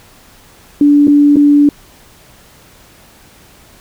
sine tone with dropouts, 290 Hz, D4, 22 cents flat, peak -4 dBFS, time 0.81-1.69 s, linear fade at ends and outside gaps 2 ms, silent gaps 1.072-1.079 / 1.359-1.367 s, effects pink hiss -43 dBFS RMS until 3.8 s

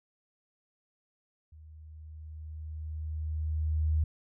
sine tone with level ramp, 77.78 Hz, D#2, in tune, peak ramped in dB -49 to -23 dBFS, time 1.52-4.04 s, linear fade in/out 5 ms, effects none

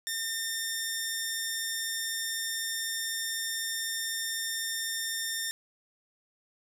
10% pulse tone, 1812 Hz, A#6, 50 cents flat, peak -22 dBFS, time 0.07-5.51 s, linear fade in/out 0 ms, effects none

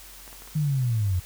clicks, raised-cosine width 0.5 ms, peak -31 dBFS, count 4, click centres 0.278 / 0.329 / 0.421 / 0.476 s
sine linear sweep, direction down, 157 to 85.9 Hz, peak -21 dBFS, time 0.55-1.2 s, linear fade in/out 10 ms
effects added 46 Hz sine -49 dBFS peak until 1.25 s + white hiss -46 dBFS RMS until 1.25 s

